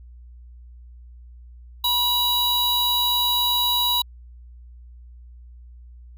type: tone pair together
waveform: square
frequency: 971 / 3884 Hz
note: B5 / B7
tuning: -30 / -30 cents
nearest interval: 2 octaves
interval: 2400 cents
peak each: -26 / -20 dBFS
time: 1.84-4.02 s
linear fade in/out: 5 ms
effects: added 60 Hz sine -41 dBFS peak until 6.17 s